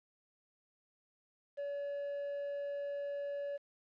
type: tone with quantisation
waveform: triangle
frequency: 569 Hz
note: C#5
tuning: 45 cents sharp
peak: -35 dBFS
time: 1.57-3.58 s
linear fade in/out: 20 ms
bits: 10
effects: low-pass 3000 Hz 12 dB/octave